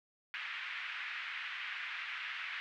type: band-pass noise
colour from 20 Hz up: pink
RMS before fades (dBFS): -42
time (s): 0.34-2.6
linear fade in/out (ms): 0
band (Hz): 1600 to 2700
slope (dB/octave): 24
effects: none

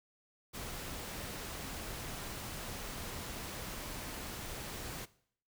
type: noise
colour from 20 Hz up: pink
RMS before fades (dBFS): -43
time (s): 0.53-5.06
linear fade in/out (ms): 20
effects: noise-tail reverb RT60 0.6 s tail -19 dB re dry

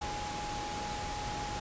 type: tone in noise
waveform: sine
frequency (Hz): 832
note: G#5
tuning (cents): +3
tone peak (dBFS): -38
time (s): 0.01-1.6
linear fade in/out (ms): 10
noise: pink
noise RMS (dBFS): -39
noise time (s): 0.01-1.6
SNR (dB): -2
effects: resampled to 16000 Hz

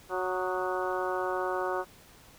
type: harmonic tone with a mistuned harmonic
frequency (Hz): 184.5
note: F#3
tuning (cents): -5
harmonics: 2 / 3 / 4 / 5 / 6 / 7 / 8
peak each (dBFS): -33 / -35 / -36 / -37 / -38 / -38 / -39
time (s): 0.09-1.85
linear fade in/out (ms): 50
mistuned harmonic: 7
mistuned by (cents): -54
effects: pink hiss -55 dBFS RMS until 2.38 s

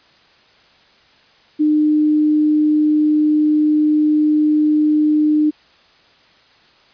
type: tone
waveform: sine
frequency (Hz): 303.4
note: D#4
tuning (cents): -44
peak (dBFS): -11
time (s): 1.59-5.51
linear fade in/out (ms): 20
effects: white hiss -51 dBFS RMS until 6.93 s + resampled to 11025 Hz

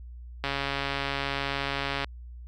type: click train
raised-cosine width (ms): 0.3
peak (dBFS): -13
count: 224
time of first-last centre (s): 0.44-2.044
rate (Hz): 139
effects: added 60 Hz sine -40 dBFS peak until 2.47 s

